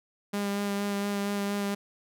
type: tone with vibrato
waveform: sawtooth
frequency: 201.8 Hz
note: G#3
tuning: 49 cents flat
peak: -24 dBFS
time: 0.33-1.75 s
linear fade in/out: 10 ms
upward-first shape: sine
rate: 4.3 Hz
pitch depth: 14 cents each way
effects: none